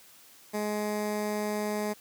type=tone with notch filter; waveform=15% pulse; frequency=210 Hz; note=G#3; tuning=19 cents sharp; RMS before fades=-31 dBFS; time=0.53-1.94 s; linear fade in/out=20 ms; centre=3200 Hz; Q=1.6; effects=white hiss -55 dBFS RMS until 2 s + high-pass 100 Hz 12 dB/octave